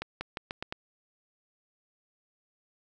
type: accelerating click train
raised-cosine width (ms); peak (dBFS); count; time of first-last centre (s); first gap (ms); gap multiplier
0.3; -18; 6; 0.02-0.725; 190; 0.85
effects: none